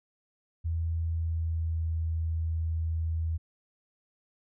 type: tone with pitch glide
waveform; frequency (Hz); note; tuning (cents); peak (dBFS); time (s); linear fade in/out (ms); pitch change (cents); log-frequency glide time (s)
sine; 82.41 to 81.32; E2 to E2; 0 to -23; -27; 0.64-3.38; 20; -23; 1-1.87
effects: none